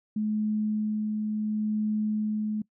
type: tone with tremolo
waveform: sine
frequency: 213.5 Hz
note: G#3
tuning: 48 cents sharp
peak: -24 dBFS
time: 0.16-2.62 s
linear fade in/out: 5 ms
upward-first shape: sine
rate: 0.71 Hz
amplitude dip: 25%
effects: noise-tail reverb RT60 0.1 s tail -22 dB re dry